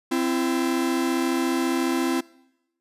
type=tone pair together; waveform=45% pulse; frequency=261.6 / 336.1 Hz; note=C4 / E4; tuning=0 / +34 cents; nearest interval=major third; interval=434 cents; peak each=-24 dBFS; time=0.11-2.21 s; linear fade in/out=10 ms; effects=noise-tail reverb RT60 0.9 s tail -23 dB re dry + resampled to 32000 Hz